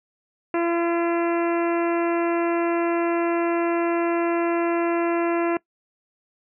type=harmonic tone; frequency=340 Hz; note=F4; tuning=46 cents flat; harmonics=1 / 2 / 3 / 4 / 5 / 6 / 7 / 8; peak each=-21 / -27 / -31 / -33 / -35 / -37 / -38 / -39 dBFS; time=0.54-5.57 s; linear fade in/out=2 ms; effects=noise-tail reverb RT60 0.1 s tail -22 dB re dry